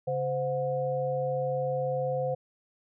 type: tone cluster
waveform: sine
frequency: 138.8 / 517 / 723 Hz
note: C#3 / C5 / F#5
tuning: +3 / -21 / -40 cents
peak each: -34 / -28 / -35 dBFS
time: 0.07-2.35 s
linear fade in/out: 10 ms
effects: none